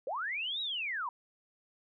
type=linear two-way sweep; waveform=sine; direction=up then down; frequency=466.2 to 3900 to 915 Hz; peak=-33 dBFS; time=0.07-1.09 s; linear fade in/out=2 ms; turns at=0.61 s; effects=none